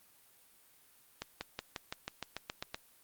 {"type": "accelerating click train", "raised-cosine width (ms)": 0.2, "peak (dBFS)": -20, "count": 11, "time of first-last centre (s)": [1.22, 2.745], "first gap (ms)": 190, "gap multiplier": 0.95, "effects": ["white hiss -64 dBFS RMS until 3.03 s", "Opus 32 kbps"]}